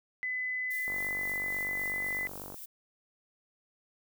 sine tone, 2011 Hz, B6, 31 cents sharp, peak -31 dBFS, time 0.23-2.27 s, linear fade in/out 0 ms
violet noise with tremolo, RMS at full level -44 dBFS, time 0.7-2.66 s, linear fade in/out 10 ms, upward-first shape sine, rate 3.7 Hz, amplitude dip 35%
click train, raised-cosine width 1 ms, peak -30 dBFS, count 81, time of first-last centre 0.88-2.543 s, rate 48.1 Hz
effects none

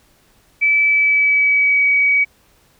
sine tone with pitch glide, 2308 to 2267 Hz, D7 to C#7, -31 to +38 cents, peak -11 dBFS, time 0.61-2.25 s, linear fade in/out 20 ms, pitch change -31 cents, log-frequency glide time 0.83-1.84 s, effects pink hiss -55 dBFS RMS until 2.79 s

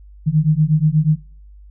sine beating tone pair, 150.3 / 158.6 Hz, D3 / D#3, +40 / +33 cents, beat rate 8.3 Hz, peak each -15 dBFS, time 0.26-1.17 s, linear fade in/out 20 ms, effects noise-tail reverb RT60 0.4 s tail -18 dB re dry + added 50 Hz sine -39 dBFS peak until 1.7 s

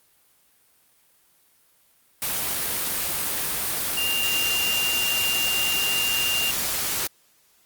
sine tone in noise, 2794 Hz, F7, in tune, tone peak -23 dBFS, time 3.97-6.51 s, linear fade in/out 2 ms, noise white, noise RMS -26 dBFS, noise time 2.22-7.07 s, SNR 0 dB, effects white hiss -61 dBFS RMS until 7.65 s + Opus 32 kbps

